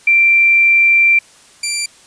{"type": "tone pair in turn", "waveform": ["sine", "10% pulse"], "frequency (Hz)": [2356, 2356], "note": ["D7", "D7"], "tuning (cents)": [5, 5], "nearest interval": "unison", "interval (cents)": 0, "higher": "neither", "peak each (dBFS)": -7, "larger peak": "neither", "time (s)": [[0.07, 1.19], [1.63, 1.86]], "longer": "first", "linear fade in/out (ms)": 5, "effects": ["white hiss -45 dBFS RMS until 2.06 s", "resampled to 22050 Hz"]}